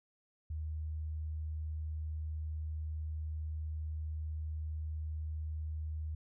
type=tone; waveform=sine; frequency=77.7 Hz; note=D#2; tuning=2 cents flat; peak=-36 dBFS; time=0.5-6.15 s; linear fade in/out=5 ms; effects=none